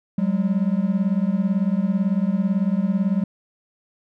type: beating tone pair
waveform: triangle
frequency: 185 / 203 Hz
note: F#3 / G#3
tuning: 0 / -39 cents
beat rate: 18 Hz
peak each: -19 dBFS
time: 0.18-3.24 s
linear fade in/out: 5 ms
effects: none